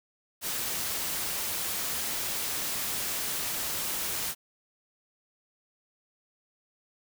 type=noise; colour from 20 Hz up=white; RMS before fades=-32 dBFS; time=0.41-4.35 s; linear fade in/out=50 ms; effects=none